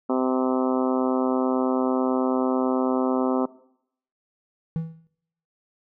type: harmonic tone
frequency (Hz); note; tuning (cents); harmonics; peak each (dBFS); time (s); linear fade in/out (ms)
129.1; C3; -23; 2 / 3 / 4 / 5 / 6 / 7 / 8 / 9 / 10; -23 / -27 / -29 / -31 / -33 / -34 / -35 / -36 / -37; 0.09-3.46; 10
type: tone with exponential decay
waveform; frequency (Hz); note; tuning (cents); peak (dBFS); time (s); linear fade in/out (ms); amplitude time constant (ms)
triangle; 162.7; E3; -22; -19; 4.76-5.07; 0; 66
effects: noise-tail reverb RT60 0.7 s tail -19 dB re dry